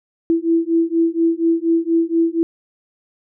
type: beating tone pair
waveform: sine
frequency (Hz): 329.6 / 333.8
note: E4 / E4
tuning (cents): 0 / +22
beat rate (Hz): 4.2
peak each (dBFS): -17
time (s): 0.3-2.43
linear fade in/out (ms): 0
effects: none